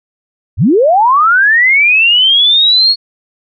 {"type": "linear sweep", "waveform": "sine", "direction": "up", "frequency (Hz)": [62.8, 4369], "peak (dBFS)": -5, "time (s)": [0.57, 2.96], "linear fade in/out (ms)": 50, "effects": []}